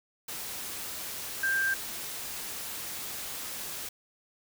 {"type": "tone in noise", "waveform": "sine", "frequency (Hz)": 1582, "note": "G6", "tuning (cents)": 15, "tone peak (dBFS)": -25, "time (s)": [1.43, 1.74], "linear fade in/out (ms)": 5, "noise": "white", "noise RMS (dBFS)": -38, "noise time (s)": [0.28, 3.89], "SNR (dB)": 10, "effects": []}